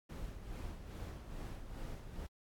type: noise with tremolo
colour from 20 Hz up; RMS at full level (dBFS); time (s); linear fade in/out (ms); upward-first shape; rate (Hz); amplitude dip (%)
brown; -43; 0.09-2.27; 10; sine; 2.4; 55
effects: AAC 64 kbps